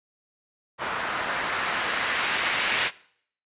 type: noise with low-pass filter sweep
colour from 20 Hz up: blue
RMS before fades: -27 dBFS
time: 0.78-2.91 s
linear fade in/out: 50 ms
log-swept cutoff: 1200 to 2400 Hz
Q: 1.2
effects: noise-tail reverb RT60 0.6 s tail -20 dB re dry + resampled to 8000 Hz